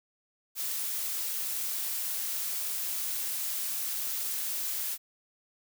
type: noise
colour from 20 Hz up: blue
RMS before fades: -33 dBFS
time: 0.55-4.98 s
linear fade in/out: 50 ms
effects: none